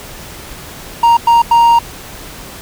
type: tone bursts at uneven times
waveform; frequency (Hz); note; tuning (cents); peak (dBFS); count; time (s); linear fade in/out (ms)
triangle; 934; A#5; +3; -3; 3; 1.03-1.17 / 1.27-1.42 / 1.51-1.79; 5
effects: pink hiss -31 dBFS RMS until 2.61 s